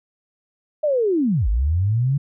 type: linear two-way sweep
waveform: sine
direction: down then up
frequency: 625 to 47.44 to 144.5 Hz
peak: -16 dBFS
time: 0.83-2.18 s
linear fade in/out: 10 ms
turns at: 1.48 s
effects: none